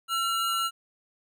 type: tone pair together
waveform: square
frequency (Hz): 1351 / 2863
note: E6 / F7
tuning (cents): +42 / +42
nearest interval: octave + minor second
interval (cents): 1300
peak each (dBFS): -27 / -32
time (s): 0.08-0.71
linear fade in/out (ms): 50
effects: none